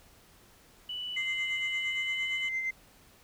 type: tone with pitch glide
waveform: sine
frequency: 2966 to 2990 Hz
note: F#7 to F#7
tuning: +4 to +17 cents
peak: -34 dBFS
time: 0.89-2.49 s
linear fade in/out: 5 ms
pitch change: +13 cents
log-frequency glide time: 1.69-2.22 s
type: tone with tremolo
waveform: sine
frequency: 2078 Hz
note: C7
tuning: 12 cents flat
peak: -27 dBFS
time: 1.16-2.71 s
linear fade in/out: 10 ms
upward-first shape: sine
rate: 8.7 Hz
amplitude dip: 45%
effects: tanh soft clip ceiling -25 dBFS + pink hiss -59 dBFS RMS until 3.23 s